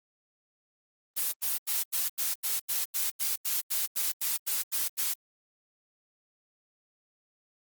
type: noise bursts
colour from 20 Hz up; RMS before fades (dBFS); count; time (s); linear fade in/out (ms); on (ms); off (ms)
blue; -29; 16; 1.16-5.14; 20; 170; 84
effects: Opus 24 kbps